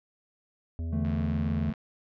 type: harmonic tone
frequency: 82.41 Hz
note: E2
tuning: in tune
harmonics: 1 / 3 / 5 / 7 / 8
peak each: -30 / -41 / -52 / -56 / -58 dBFS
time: 0.79-1.7 s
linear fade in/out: 0 ms
type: chord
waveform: triangle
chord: D suspended second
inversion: none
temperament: just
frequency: 146.83 / 165.19 / 220.2 Hz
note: D3 / E3 / A3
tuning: 0 / +4 / +2 cents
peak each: -31 / -32 / -28 dBFS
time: 0.92-1.73 s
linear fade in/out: 10 ms
type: click train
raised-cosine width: 0.2 ms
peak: -25 dBFS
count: 62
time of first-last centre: 1.05-1.738 s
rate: 88.7 Hz
effects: low-pass 2000 Hz 12 dB/octave